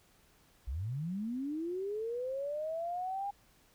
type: linear sweep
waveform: sine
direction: up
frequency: 53.8 to 814 Hz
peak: -34 dBFS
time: 0.67-3.31 s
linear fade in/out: 10 ms
effects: pink hiss -66 dBFS RMS until 3.74 s